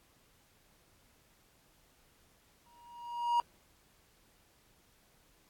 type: tone with exponential growth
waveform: triangle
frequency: 951 Hz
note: A#5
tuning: 34 cents sharp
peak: -22 dBFS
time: 2.66-3.4 s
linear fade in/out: 1 ms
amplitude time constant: 160 ms
effects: pink hiss -67 dBFS RMS until 5.49 s + AAC 64 kbps